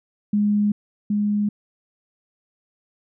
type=tone pair in turn; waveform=sine; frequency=207.2 / 207.2 Hz; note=G#3 / G#3; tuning=-4 / -4 cents; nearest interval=unison; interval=0 cents; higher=neither; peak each=-16 / -18 dBFS; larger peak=first; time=0.33-0.72 / 1.1-1.49 s; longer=neither; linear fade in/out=5 ms; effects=none